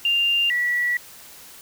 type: tone pair in turn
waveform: sine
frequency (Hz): 2794 / 1943.6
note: F7 / B6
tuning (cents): 0 / -28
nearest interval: tritone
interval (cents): 628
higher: first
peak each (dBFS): -17 / -19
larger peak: first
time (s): 0.05-0.5 / 0.5-0.97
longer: second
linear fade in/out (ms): 2
effects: white hiss -44 dBFS RMS until 1.61 s